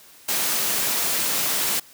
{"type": "high-pass noise", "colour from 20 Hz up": "white", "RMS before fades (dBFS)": -23, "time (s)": [0.28, 1.8], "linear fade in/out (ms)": 10, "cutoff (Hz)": 130, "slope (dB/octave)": 24, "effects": ["white hiss -49 dBFS RMS until 1.93 s", "high-pass 60 Hz 12 dB/octave"]}